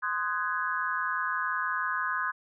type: chord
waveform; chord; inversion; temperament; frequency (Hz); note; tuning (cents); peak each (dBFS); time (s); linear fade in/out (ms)
sine; Ab dominant seventh; first; just; 1038.3 / 1245.9 / 1495.1 / 1661.2; C6 / Eb6 / Gb6 / Ab6; -14 / +2 / +18 / 0; -33; 0.02-2.32; 20
effects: none